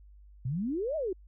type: exponential two-way sweep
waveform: sine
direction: up then down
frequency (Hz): 116.54 to 658 to 350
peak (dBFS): -29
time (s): 0.45-1.13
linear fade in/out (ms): 5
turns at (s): 0.96
effects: added 50 Hz sine -51 dBFS peak until 1.27 s